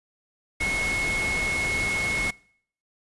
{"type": "tone in noise", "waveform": "sine", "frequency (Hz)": 2182, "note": "C#7", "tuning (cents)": -28, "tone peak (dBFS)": -24, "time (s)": [0.6, 2.31], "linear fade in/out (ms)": 10, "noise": "pink", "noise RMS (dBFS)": -31, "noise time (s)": [0.6, 2.31], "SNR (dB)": 4, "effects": ["noise-tail reverb RT60 0.6 s tail -24 dB re dry", "resampled to 24000 Hz"]}